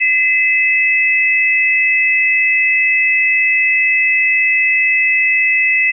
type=tone pair together; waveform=sine; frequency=2036 / 2601 Hz; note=C7 / E7; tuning=-48 / -24 cents; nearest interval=major third; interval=424 cents; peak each=-13 dBFS; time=0-5.92 s; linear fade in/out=20 ms; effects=none